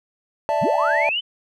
triangle chord, D suspended second, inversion none, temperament equal, 587.3 / 659.3 / 880 Hz, D5 / E5 / A5, 0 / 0 / 0 cents, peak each -21 / -21 / -20 dBFS, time 0.49-1.09 s, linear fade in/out 0 ms
sine linear sweep, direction up, 77.78 to 3093 Hz, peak -20 dBFS, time 0.61-1.21 s, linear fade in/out 20 ms
effects none

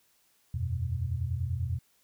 sine chord, E suspended second, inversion none, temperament equal, 82.41 / 92.5 / 123.47 Hz, E2 / F#2 / B2, 0 / 0 / 0 cents, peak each -33 dBFS, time 0.54-1.79 s, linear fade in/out 5 ms, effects white hiss -68 dBFS RMS until 2.03 s

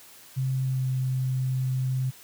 sine tone with pitch glide, 131.6 to 129.86 Hz, C3 to C3, +10 to -13 cents, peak -23 dBFS, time 0.36-2.11 s, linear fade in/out 20 ms, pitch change -23 cents, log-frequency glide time 0.63-0.85 s, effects white hiss -50 dBFS RMS until 2.23 s + high-pass 80 Hz 12 dB/octave

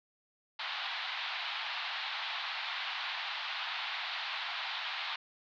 white band-pass noise, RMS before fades -38 dBFS, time 0.59-5.16 s, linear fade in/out 5 ms, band 730 to 4100 Hz, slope 48 dB/octave, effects none

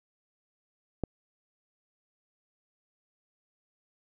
click, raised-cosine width 2 ms, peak -16 dBFS, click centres 1.037 s, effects none

